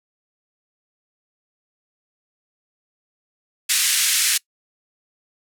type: band-pass noise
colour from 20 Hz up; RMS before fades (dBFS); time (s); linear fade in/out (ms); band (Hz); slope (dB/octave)
white; -19; 3.69-4.38; 10; 1700 to 11000; 24
effects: noise-tail reverb RT60 0.1 s tail -24 dB re dry